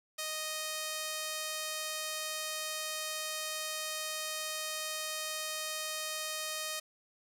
sawtooth tone with band-pass filter, 622.3 Hz, D#5, in tune, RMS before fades -38 dBFS, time 0.18-6.8 s, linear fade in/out 10 ms, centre 7700 Hz, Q 0.52, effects none

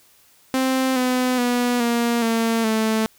sawtooth tone with pitch steps, 261.6 / 252.7 / 244.1 / 235.8 / 227.7 / 220 Hz, C4 / B3 / B3 / A#3 / A#3 / A3, 0 / +40 / -20 / +20 / -40 / 0 cents, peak -14 dBFS, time 0.54-3.06 s, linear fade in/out 0 ms, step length 420 ms, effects white hiss -55 dBFS RMS until 3.18 s

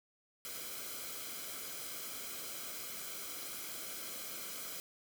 white noise with comb filter, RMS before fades -44 dBFS, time 0.45-4.8 s, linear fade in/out 0 ms, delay 1.1 ms, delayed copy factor -0.65, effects none

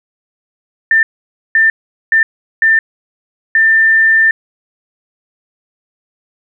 sine tone bursts at uneven times, 1790 Hz, A6, 29 cents sharp, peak -6 dBFS, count 5, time 0.91-1.03 / 1.55-1.7 / 2.12-2.23 / 2.62-2.79 / 3.55-4.31 s, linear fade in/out 2 ms, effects none

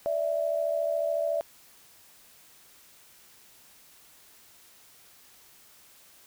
sine tone pair together, 585.4 / 659.3 Hz, D5 / E5, -6 / 0 cents, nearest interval major second, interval 206 cents, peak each -28 dBFS, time 0.06-1.41 s, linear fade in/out 0 ms, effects white hiss -56 dBFS RMS until 6.26 s

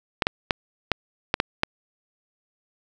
clicks, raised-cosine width 0.3 ms, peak -3 dBFS, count 7, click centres 0.222 / 0.269 / 0.508 / 0.917 / 1.341 / 1.401 / 1.634 s, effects none

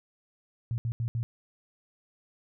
sine tone bursts at uneven times, 116.54 Hz, A#2, in tune, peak -27 dBFS, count 4, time 0.71-0.78 / 0.85-0.92 / 1-1.08 / 1.15-1.23 s, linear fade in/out 0 ms, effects none

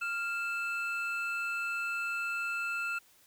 triangle tone pair together, 1393 / 2637 Hz, F6 / E7, -5 / 0 cents, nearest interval major seventh, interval 1105 cents, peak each -32 / -34 dBFS, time 0.01-2.99 s, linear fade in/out 10 ms, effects white hiss -63 dBFS RMS until 3.26 s

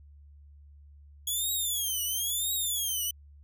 5% pulse tone with vibrato, 3344 Hz, G#7, 11 cents sharp, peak -21 dBFS, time 1.27-3.11 s, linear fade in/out 5 ms, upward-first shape triangle, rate 0.99 Hz, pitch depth 240 cents each way, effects added 72 Hz sine -50 dBFS peak until 3.43 s

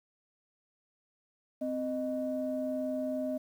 sine tone pair together, 259.4 / 618.3 Hz, C4 / D#5, -15 / -11 cents, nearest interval octave + minor third, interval 1504 cents, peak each -33 / -33 dBFS, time 1.61-3.38 s, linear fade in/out 10 ms, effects tanh soft clip ceiling -23 dBFS + 10-bit

